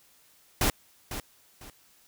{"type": "noise with echo", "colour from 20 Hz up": "pink", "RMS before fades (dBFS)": -24, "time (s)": [0.61, 0.7], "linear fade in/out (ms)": 2, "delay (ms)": 500, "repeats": 2, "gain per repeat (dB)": -11, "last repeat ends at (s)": 1.7, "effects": ["white hiss -61 dBFS RMS until 2.07 s"]}